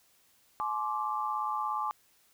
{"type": "tone cluster", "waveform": "sine", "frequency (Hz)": [852, 1052, 1169], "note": ["G#5", "C6", "D6"], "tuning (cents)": [44, 9, -8], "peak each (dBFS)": [-34, -36, -33], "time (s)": [0.6, 1.91], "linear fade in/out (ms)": 0, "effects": ["white hiss -66 dBFS RMS until 2.33 s"]}